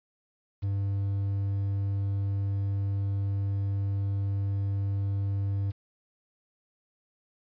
triangle tone with quantisation, 99.1 Hz, G2, 19 cents sharp, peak -24 dBFS, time 0.62-5.72 s, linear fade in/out 20 ms, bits 9, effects resampled to 11025 Hz

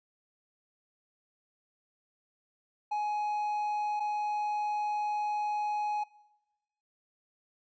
triangle tone pair in turn, 838 / 838 Hz, G#5 / G#5, +15 / +15 cents, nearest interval unison, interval 0 cents, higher neither, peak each -27 dBFS, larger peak neither, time 2.91-4 / 4-6.04 s, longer second, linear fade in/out 10 ms, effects noise-tail reverb RT60 1.0 s tail -22 dB re dry + resampled to 16000 Hz

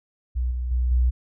sine tone with level steps, 61.74 Hz, B1, in tune, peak -21 / -24 / -19 / -16 dBFS, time 0.35-1.11 s, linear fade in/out 20 ms, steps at 0.51 / 0.71 / 0.91 s, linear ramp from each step 5 ms, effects none

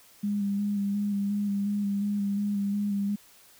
sine tone with vibrato, 202.5 Hz, G#3, 43 cents flat, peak -25 dBFS, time 0.23-3.16 s, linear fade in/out 10 ms, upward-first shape square, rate 2.8 Hz, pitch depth 20 cents each way, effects white hiss -56 dBFS RMS until 3.59 s

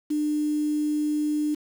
sine tone with quantisation, 300 Hz, D4, 37 cents sharp, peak -22 dBFS, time 0.1-1.55 s, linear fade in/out 10 ms, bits 7, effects none

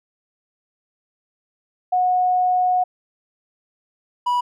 sine / triangle tone pair in turn, 730 / 978.1 Hz, F#5 / B5, -24 / -17 cents, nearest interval perfect fourth, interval 507 cents, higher second, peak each -15 dBFS, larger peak neither, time 1.92-2.84 / 4.26-4.41 s, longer first, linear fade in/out 10 ms, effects none

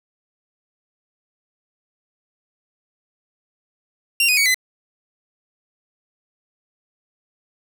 sawtooth tone with pitch steps, 2764 / 2491 / 2245 / 2023 Hz, F7 / D#7 / C#7 / B6, -19 / +1 / +21 / +41 cents, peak -11 dBFS, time 4.2-4.544 s, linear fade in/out 2 ms, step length 86 ms, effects none

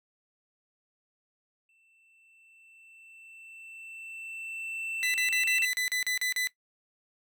triangle tone with exponential growth, 2674 Hz, E7, 24 cents sharp, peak -23 dBFS, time 1.69-5.65 s, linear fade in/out 2 ms, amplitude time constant 860 ms
sawtooth tone bursts, 2000 Hz, B6, 21 cents sharp, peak -24 dBFS, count 10, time 5.03-6.472 s, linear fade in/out 0 ms, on 110 ms, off 38 ms
effects noise-tail reverb RT60 0.1 s tail -17 dB re dry

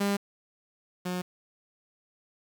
sawtooth tone pair in turn, 200.8 / 180.5 Hz, G3 / F#3, +42 / -43 cents, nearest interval major second, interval 185 cents, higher first, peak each -21 / -26 dBFS, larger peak first, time 0-0.17 / 1.05-1.22 s, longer neither, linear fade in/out 10 ms, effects 8-bit

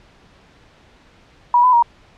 sine tone with pitch steps, 967 / 1003 / 945 Hz, B5 / B5 / A#5, -37 / +26 / +23 cents, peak -9 dBFS, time 1.54-1.825 s, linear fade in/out 2 ms, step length 95 ms, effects pink hiss -50 dBFS RMS until 2.17 s + low-pass 4000 Hz 12 dB/octave

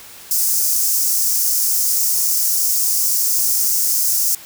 white high-pass noise, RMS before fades -17 dBFS, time 0.31-4.35 s, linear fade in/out 2 ms, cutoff 5100 Hz, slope 48 dB/octave, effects white hiss -39 dBFS RMS until 4.45 s

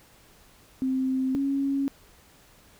sine tone pair in turn, 261.6 / 275.9 Hz, C4 / C#4, 0 / -8 cents, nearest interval minor second, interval 92 cents, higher second, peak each -23 dBFS, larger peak neither, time 0.82-1.35 / 1.35-1.88 s, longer neither, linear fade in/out 0 ms, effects pink hiss -56 dBFS RMS until 2.79 s

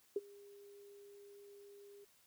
sine tone with ADSR envelope, 404.6 Hz, G#4, 45 cents flat, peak -31 dBFS, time 0.16-2.05 s, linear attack 4 ms, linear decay 31 ms, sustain -24 dB, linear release 12 ms, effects white hiss -70 dBFS RMS until 2.26 s

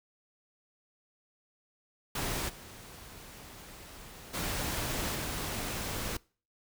pink noise with level steps, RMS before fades -34 / -49 / -34 / -36 dBFS, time 2.15-6.17 s, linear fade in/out 5 ms, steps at 2.48 / 4.33 / 5.14 s, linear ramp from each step 20 ms, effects noise-tail reverb RT60 0.4 s tail -24 dB re dry

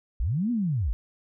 sine linear two-way sweep, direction up then down, 42.21 to 249.4 to 42.21 Hz, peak -23 dBFS, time 0.2-0.93 s, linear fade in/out 0 ms, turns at 0.51 s, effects none

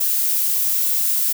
violet noise, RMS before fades -19 dBFS, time 0-1.33 s, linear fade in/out 10 ms, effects none

